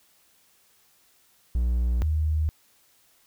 triangle / sine tone pair in turn, 60.1 / 77.54 Hz, B1 / D#2, -46 / -5 cents, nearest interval major third, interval 441 cents, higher second, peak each -19 / -21 dBFS, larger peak first, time 1.55-2.02 / 2.02-2.49 s, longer neither, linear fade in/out 0 ms, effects white hiss -62 dBFS RMS until 3.26 s

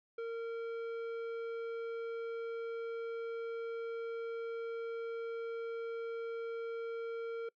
sine tone with tanh clipping, 460 Hz, A#4, 23 cents flat, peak -39 dBFS, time 0.18-7.49 s, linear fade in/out 5 ms, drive 11 dB, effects noise-tail reverb RT60 0.1 s tail -25 dB re dry

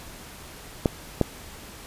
clicks, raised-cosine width 2 ms, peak -5 dBFS, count 2, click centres 0.858 / 1.213 s, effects pink hiss -43 dBFS RMS until 1.86 s + resampled to 32000 Hz

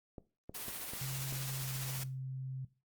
clicks, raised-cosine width 2 ms, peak -32 dBFS, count 5, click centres 0.182 / 0.495 / 0.683 / 0.935 / 1.325 s
white noise with tremolo, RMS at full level -41 dBFS, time 0.54-2.04 s, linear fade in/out 10 ms, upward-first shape triangle, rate 15 Hz, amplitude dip 30%
sine tone with pitch glide, 133.1 to 131.42 Hz, C3 to C3, +30 to +8 cents, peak -38 dBFS, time 1.01-2.65 s, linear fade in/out 5 ms, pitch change -22 cents, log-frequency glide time 1.56-1.77 s
effects noise-tail reverb RT60 0.3 s tail -17 dB re dry + Opus 48 kbps

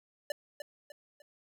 square tone with echo, 587 Hz, D5, 1 cent flat, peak -31 dBFS, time 0.3-0.32 s, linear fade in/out 2 ms, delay 300 ms, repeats 3, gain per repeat -8 dB, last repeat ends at 1.22 s, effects none

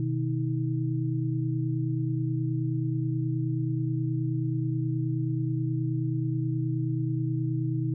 sine tone cluster, 126.2 / 155.6 / 318.9 Hz, B2 / D#3 / D#4, +38 / 0 / +43 cents, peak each -27 / -32 / -32 dBFS, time 0-7.94 s, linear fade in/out 2 ms, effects none

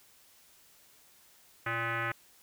sine tone with frequency modulation, 118.9 Hz, A#2, 35 cents sharp, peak -30 dBFS, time 1.66-2.12 s, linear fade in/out 5 ms, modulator 462 Hz, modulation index 4.5, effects white hiss -61 dBFS RMS until 2.42 s

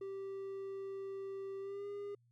triangle tone with pitch glide, 390 to 405.9 Hz, G4 to G#4, -9 to -40 cents, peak -39 dBFS, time 0.01-2.15 s, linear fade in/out 5 ms, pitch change +69 cents, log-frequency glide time 1.6-1.87 s, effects added 119 Hz sine -68 dBFS peak until 2.31 s

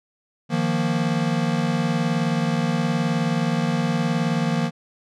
square chord, Eb suspended second, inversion none, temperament equal, 155.56 / 174.61 / 233.1 Hz, Eb3 / F3 / Bb3, 0 / 0 / 0 cents, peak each -25 dBFS, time 0.49-4.71 s, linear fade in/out 50 ms, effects low-pass 6000 Hz 12 dB/octave

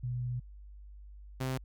sine / sawtooth tone pair in turn, 123.47 / 130.45 Hz, B2 / C3, 0 / -5 cents, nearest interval minor second, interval 95 cents, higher second, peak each -32 / -28 dBFS, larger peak second, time 0.03-0.4 / 1.4-1.58 s, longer first, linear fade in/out 10 ms, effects added 50 Hz sine -47 dBFS peak until 1.64 s

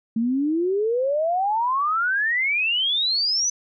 sine exponential sweep, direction up, 220 to 6100 Hz, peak -19 dBFS, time 0.16-3.5 s, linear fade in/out 5 ms, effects none

